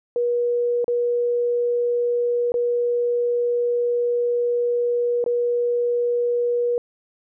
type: tone with dropouts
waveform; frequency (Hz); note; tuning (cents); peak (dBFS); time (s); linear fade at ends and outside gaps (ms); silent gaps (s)
sine; 481; B4; -46; -18; 0.16-6.78; 1; 0.844-0.88 / 2.52-2.541 / 5.241-5.262
effects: none